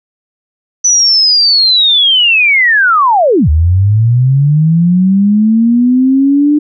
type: linear two-way sweep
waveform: sine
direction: down then up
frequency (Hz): 6000 to 73.42 to 299.9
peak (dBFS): -5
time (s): 0.84-6.59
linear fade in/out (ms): 10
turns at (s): 3.49
effects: none